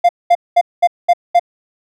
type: tone bursts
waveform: triangle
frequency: 698 Hz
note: F5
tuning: 1 cent flat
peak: -4 dBFS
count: 6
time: 0.04-1.396 s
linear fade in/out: 10 ms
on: 51 ms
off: 210 ms
effects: none